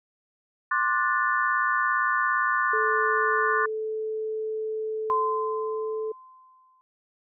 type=chord; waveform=sine; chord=D dominant seventh; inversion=third; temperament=just; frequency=1057.2 / 1174.7 / 1468.3 / 1762 Hz; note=C6 / D6 / F#6 / A6; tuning=+18 / 0 / -14 / +2 cents; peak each=-27 dBFS; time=0.71-3.66 s; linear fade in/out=5 ms
type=tone; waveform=sine; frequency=436.3 Hz; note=A4; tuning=15 cents flat; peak=-27 dBFS; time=2.73-6.12 s; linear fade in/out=5 ms
type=tone with exponential decay; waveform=sine; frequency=1033 Hz; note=C6; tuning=22 cents flat; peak=-20 dBFS; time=5.1-6.81 s; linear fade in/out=0 ms; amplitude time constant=370 ms
effects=none